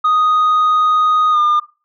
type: tone with pitch glide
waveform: sine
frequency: 1244.5 to 1207.7 Hz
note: D#6 to D6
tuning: 0 to +48 cents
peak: -8 dBFS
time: 0.04-1.6 s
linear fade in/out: 10 ms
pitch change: -52 cents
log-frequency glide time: 1.31-1.38 s
effects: noise-tail reverb RT60 0.3 s tail -18 dB re dry + tanh soft clip ceiling -9 dBFS